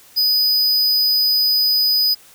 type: tone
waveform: square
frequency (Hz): 4980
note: D#8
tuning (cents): +1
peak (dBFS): -14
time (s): 0.16-2.15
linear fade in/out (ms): 20
effects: white hiss -47 dBFS RMS until 2.34 s